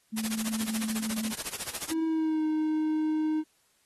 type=tone; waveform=sine; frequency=220 Hz; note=A3; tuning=in tune; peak=-30 dBFS; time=0.12-1.34 s; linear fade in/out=20 ms
type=noise with tremolo; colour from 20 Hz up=white; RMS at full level=-32 dBFS; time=0.17-1.93 s; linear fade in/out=10 ms; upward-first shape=sine; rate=14 Hz; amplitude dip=95%
type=tone with pitch glide; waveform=triangle; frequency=322.6 to 310.7 Hz; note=E4 to D#4; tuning=-37 to -2 cents; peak=-23 dBFS; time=1.89-3.44 s; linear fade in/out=50 ms; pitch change=-65 cents; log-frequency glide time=2.05-2.44 s
effects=white hiss -68 dBFS RMS until 3.85 s + AAC 32 kbps